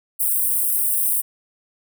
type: high-pass noise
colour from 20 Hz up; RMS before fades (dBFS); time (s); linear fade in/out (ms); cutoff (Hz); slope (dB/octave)
white; -20; 0.19-1.22; 20; 8400; 96
effects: none